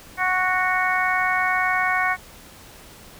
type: harmonic tone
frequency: 369.1 Hz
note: F#4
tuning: 4 cents flat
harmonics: 2 / 3 / 4 / 5 / 6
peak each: -25 / -25 / -25 / -25 / -25 dBFS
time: 0.17-2.17 s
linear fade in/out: 50 ms
effects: pink hiss -45 dBFS RMS until 3.19 s